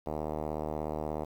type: tone with low-pass filter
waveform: 5% pulse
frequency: 76.7 Hz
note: D#2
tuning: 24 cents flat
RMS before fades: -35 dBFS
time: 0.06-1.25 s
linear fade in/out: 10 ms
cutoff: 740 Hz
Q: 1.3
effects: 9-bit